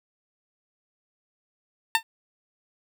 15% pulse tone with exponential decay, 902 Hz, A5, 43 cents sharp, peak -8 dBFS, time 1.95-2.03 s, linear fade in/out 1 ms, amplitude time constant 16 ms, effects none

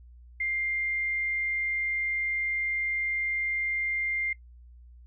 sine tone, 2100 Hz, C7, 6 cents sharp, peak -27 dBFS, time 0.4-4.33 s, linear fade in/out 5 ms, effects noise-tail reverb RT60 0.1 s tail -19 dB re dry + added 60 Hz sine -48 dBFS peak until 5.06 s

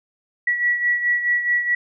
sine beating tone pair, 1936 / 1940.7 Hz, B6 / B6, -35 / -31 cents, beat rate 4.7 Hz, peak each -18 / -25 dBFS, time 0.47-1.75 s, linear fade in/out 5 ms, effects none

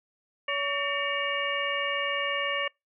harmonic tone with a mistuned harmonic, 566 Hz, C#5, 36 cents sharp, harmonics 1 / 2 / 3 / 4 / 5, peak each -33 / -33 / -33 / -33 / -33 dBFS, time 0.48-2.68 s, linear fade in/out 5 ms, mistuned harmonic 3, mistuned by +110 cents, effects noise-tail reverb RT60 0.2 s tail -25 dB re dry

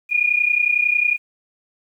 sine tone pair together, 2423 / 2454 Hz, D#7 / D#7, -47 / -25 cents, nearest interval unison, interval 22 cents, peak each -18 dBFS, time 0.09-1.18 s, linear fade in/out 50 ms, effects 9-bit

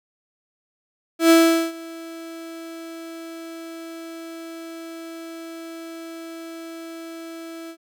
35% pulse tone with ADSR envelope, 329.6 Hz, E4, in tune, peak -8 dBFS, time 1.19-7.77 s, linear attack 110 ms, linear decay 420 ms, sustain -24 dB, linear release 72 ms, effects none

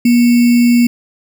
sine tone with sample-and-hold, 239.4 Hz, A#3, 46 cents sharp, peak -6 dBFS, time 0.05-0.87 s, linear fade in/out 5 ms, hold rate 2450 Hz, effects none

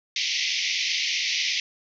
pink band-pass noise, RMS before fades -26 dBFS, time 0.16-1.6 s, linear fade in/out 2 ms, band 2000 to 6100 Hz, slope 96 dB/octave, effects none

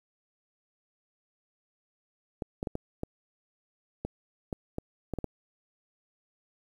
clicks, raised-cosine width 2 ms, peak -19 dBFS, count 11, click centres 2.422 / 2.629 / 2.672 / 2.754 / 3.034 / 4.05 / 4.528 / 4.784 / 5.137 / 5.187 / 5.243 s, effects 9-bit

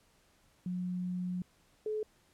sine tone pair in turn, 180.4 / 429.1 Hz, F#3 / A4, -44 / -43 cents, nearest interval octave + minor third, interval 1501 cents, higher second, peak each -33 / -32 dBFS, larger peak second, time 0.66-1.42 / 1.86-2.03 s, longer first, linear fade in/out 2 ms, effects pink hiss -68 dBFS RMS until 2.33 s + low-pass 12000 Hz 12 dB/octave

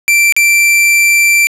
45% pulse tone with dropouts, 2348 Hz, D7, 1 cent flat, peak -6 dBFS, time 0.08-1.47 s, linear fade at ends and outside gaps 0 ms, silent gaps 0.324-0.365 s, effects resampled to 32000 Hz + 7-bit

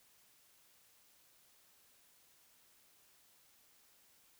silence, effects white hiss -68 dBFS RMS until 4.39 s

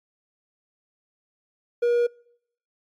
triangle tone, 477.8 Hz, A#4, 43 cents sharp, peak -16 dBFS, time 1.82-2.07 s, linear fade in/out 10 ms, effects noise-tail reverb RT60 0.7 s tail -26 dB re dry + MP3 64 kbps

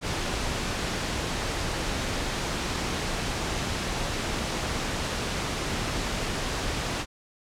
pink noise, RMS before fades -29 dBFS, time 0.01-7.06 s, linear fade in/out 50 ms, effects low-pass 7000 Hz 12 dB/octave

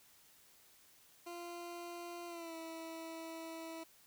20% pulse tone with pitch glide, 345.9 to 326.5 Hz, F4 to E4, -17 to -17 cents, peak -40 dBFS, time 1.26-3.84 s, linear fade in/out 10 ms, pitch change -100 cents, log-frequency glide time 2.27-2.55 s, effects white hiss -65 dBFS RMS until 4.06 s

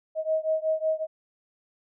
sine beating tone pair, 630 / 635.4 Hz, D#5 / D#5, +21 / +36 cents, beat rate 5.4 Hz, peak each -26 / -27 dBFS, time 0.15-1.07 s, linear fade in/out 50 ms, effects none

